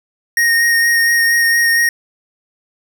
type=tone with vibrato; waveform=square; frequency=1859 Hz; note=A#6; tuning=5 cents flat; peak=-11 dBFS; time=0.37-1.89 s; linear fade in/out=2 ms; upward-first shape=sine; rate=4.3 Hz; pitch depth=14 cents each way; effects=8-bit